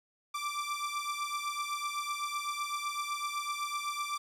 sawtooth beating tone pair, 1170 / 1177.9 Hz, D6 / D6, -7 / +5 cents, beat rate 7.9 Hz, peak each -32 / -34 dBFS, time 0.34-4.18 s, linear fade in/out 10 ms, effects low-pass 12000 Hz 12 dB/octave + 11-bit

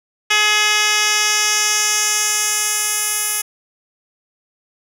10% pulse tone with band-pass filter sweep, 422 Hz, G#4, 28 cents sharp, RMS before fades -17 dBFS, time 0.3-3.42 s, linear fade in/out 10 ms, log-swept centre 3600 to 11000 Hz, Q 1.4, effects none

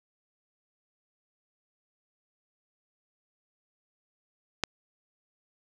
click, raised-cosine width 0.2 ms, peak -8 dBFS, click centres 4.637 s, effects none

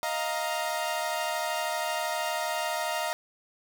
sawtooth chord, Eb suspended second, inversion none, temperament equal with one note detuned, 625.9 / 698.5 / 932.3 Hz, Eb5 / F5 / Bb5, +10 / 0 / 0 cents, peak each -29 dBFS, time 0.03-3.13 s, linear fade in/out 0 ms, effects none

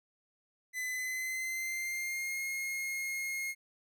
45% pulse tone with pitch glide, 2015 to 2147 Hz, B6 to C7, +34 to +44 cents, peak -34 dBFS, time 0.73-3.55 s, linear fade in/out 50 ms, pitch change +110 cents, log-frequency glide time 0.9-2.43 s, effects none

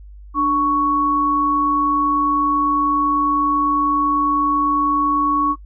sine tone pair together, 295 / 1113 Hz, D4 / C#6, +8 / +7 cents, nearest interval octave + major seventh, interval 2299 cents, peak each -21 / -15 dBFS, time 0.34-5.56 s, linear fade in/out 50 ms, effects noise-tail reverb RT60 0.1 s tail -24 dB re dry + added 50 Hz sine -36 dBFS peak until 5.65 s

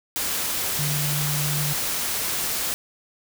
sine tone in noise, 146.83 Hz, D3, in tune, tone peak -25 dBFS, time 0.79-1.73 s, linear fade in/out 0 ms, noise white, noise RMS -26 dBFS, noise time 0.16-2.74 s, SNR -2 dB, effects none

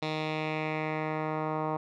10% pulse tone with low-pass filter sweep, 155.56 Hz, D#3, in tune, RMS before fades -32 dBFS, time 0.02-1.77 s, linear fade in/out 5 ms, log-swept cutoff 3800 to 1100 Hz, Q 2.2, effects none

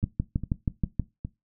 two click trains, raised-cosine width 5 ms, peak -20 / -12 dBFS, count 4 / 7, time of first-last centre 0.03-1.25 / 0.04-0.997 s, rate 2.46 / 6.27 Hz, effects noise-tail reverb RT60 0.2 s tail -18 dB re dry

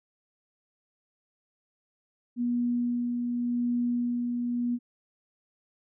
sine tone with tremolo, 241.5 Hz, B3, 39 cents flat, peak -24 dBFS, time 2.36-4.79 s, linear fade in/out 50 ms, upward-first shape sine, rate 0.88 Hz, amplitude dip 30%, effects none

